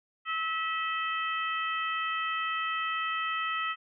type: harmonic tone with a mistuned harmonic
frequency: 649 Hz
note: E5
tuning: 27 cents flat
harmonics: 2 / 3 / 4 / 5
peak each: -31 / -35 / -37 / -39 dBFS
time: 0.25-3.76 s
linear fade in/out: 50 ms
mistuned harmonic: 5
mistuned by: -73 cents
effects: none